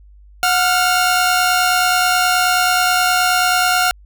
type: tone pair together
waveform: sawtooth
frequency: 729.2 / 1389 Hz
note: F#5 / F6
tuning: -25 / -10 cents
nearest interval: major seventh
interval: 1115 cents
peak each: -12 dBFS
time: 0.43-3.91 s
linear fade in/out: 0 ms
effects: added 50 Hz sine -41 dBFS peak until 4.05 s